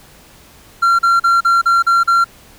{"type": "tone bursts", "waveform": "triangle", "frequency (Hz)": 1372, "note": "F6", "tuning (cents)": -31, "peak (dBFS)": -7, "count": 7, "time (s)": [0.82, 2.244], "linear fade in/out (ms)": 10, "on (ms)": 170, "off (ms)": 39, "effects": ["pink hiss -44 dBFS RMS until 2.58 s"]}